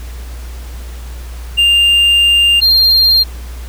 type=tone pair in turn; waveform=triangle; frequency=2800 / 4195 Hz; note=F7 / C8; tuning=+4 / +4 cents; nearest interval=perfect fifth; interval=700 cents; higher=second; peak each=-5 dBFS; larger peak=neither; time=1.57-2.61 / 2.61-3.24 s; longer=first; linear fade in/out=20 ms; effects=added 60 Hz sine -24 dBFS peak until 3.68 s + pink hiss -37 dBFS RMS until 3.68 s